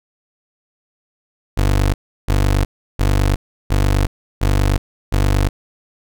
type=tone bursts; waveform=25% pulse; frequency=49 Hz; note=G1; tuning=in tune; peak=-9 dBFS; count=6; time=1.57-5.49 s; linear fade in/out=10 ms; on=370 ms; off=340 ms; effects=none